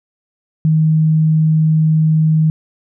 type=tone; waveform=sine; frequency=157.3 Hz; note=D#3; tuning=19 cents sharp; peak=-9 dBFS; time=0.65-2.5 s; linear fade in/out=0 ms; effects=none